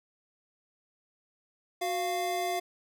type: tone pair together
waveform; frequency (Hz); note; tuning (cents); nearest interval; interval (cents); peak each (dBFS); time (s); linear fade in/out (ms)
square; 367.6 / 696.7; F#4 / F5; -11 / -4; major seventh; 1107; -35 / -31; 1.81-2.6; 10
effects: none